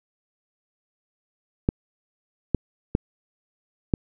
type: clicks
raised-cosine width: 3 ms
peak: -6 dBFS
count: 4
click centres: 1.689 / 2.547 / 2.951 / 3.938 s
effects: none